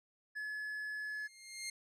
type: tone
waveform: triangle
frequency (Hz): 1708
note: G#6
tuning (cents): +48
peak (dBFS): -37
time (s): 0.35-1.28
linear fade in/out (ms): 20
type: tone with exponential growth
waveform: 15% pulse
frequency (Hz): 2120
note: C7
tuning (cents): +22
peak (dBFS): -32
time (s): 0.96-1.7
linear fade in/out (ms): 5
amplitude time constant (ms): 160
effects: resampled to 32000 Hz